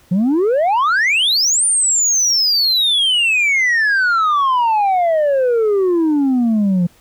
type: exponential two-way sweep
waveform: sine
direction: up then down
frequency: 170.3 to 9300 to 170.3 Hz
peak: -9 dBFS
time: 0.11-6.87 s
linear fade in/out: 10 ms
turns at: 1.65 s
effects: tanh soft clip ceiling -11 dBFS + pink hiss -51 dBFS RMS until 7 s